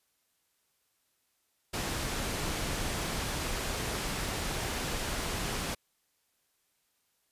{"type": "low-pass noise", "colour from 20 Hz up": "pink", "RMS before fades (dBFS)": -34, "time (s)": [1.73, 5.75], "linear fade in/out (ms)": 10, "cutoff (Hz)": 11000, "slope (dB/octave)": 12, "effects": ["white hiss -75 dBFS RMS until 7.31 s", "resampled to 32000 Hz"]}